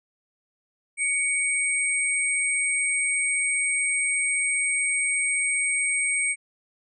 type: tone pair together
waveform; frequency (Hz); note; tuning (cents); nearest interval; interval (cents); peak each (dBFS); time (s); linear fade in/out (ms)
sine; 2243 / 8468; C#7 / C9; +20 / +20; octave + major seventh; 2300; -24 / -25; 0.97-6.36; 50
effects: none